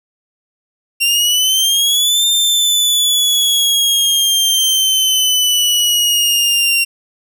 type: exponential two-way sweep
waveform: sawtooth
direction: up then down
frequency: 2754 to 3605 to 2754 Hz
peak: -8 dBFS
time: 1-6.85 s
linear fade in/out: 20 ms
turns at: 2.26 s
effects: none